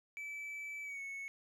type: tone with pitch glide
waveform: triangle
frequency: 2309 to 2205 Hz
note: D7 to C#7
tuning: -30 to -10 cents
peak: -40 dBFS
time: 0.17-1.28 s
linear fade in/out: 0 ms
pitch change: -80 cents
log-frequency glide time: 0.83-1.01 s
effects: none